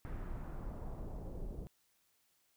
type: noise with low-pass filter sweep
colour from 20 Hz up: brown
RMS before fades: -43 dBFS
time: 0.05-1.67 s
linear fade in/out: 0 ms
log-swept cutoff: 1800 to 470 Hz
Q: 1.3
effects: white hiss -75 dBFS RMS until 2.56 s